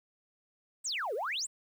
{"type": "exponential two-way sweep", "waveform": "sine", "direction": "down then up", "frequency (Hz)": [8870, 388.4, 8870], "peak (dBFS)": -31, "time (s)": [0.84, 1.47], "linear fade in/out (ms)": 20, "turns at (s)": 1.14, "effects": ["tanh soft clip ceiling -27 dBFS", "10-bit"]}